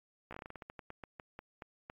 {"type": "slowing click train", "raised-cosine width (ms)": 0.5, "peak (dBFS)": -30, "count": 18, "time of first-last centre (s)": [0.31, 1.899], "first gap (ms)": 15, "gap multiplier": 1.2, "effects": ["AAC 32 kbps"]}